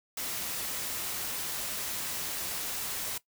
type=noise; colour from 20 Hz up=white; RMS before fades=-35 dBFS; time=0.17-3.18 s; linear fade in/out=5 ms; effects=noise-tail reverb RT60 0.1 s tail -18 dB re dry